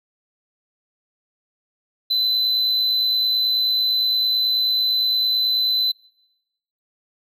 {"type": "tone with amplitude modulation", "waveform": "triangle", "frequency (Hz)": 4025, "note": "B7", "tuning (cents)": 32, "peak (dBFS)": -14, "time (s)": [2.1, 5.92], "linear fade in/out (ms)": 10, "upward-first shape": "sine", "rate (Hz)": 109, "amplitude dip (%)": 40, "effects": ["noise-tail reverb RT60 1.0 s tail -26 dB re dry"]}